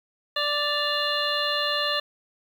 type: harmonic tone with a mistuned harmonic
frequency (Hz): 587.3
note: D5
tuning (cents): 0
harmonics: 1 / 2 / 3 / 5 / 6 / 7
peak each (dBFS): -30 / -30 / -30 / -30 / -30 / -30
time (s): 0.36-2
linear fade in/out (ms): 5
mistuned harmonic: 5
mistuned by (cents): -63
effects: 8-bit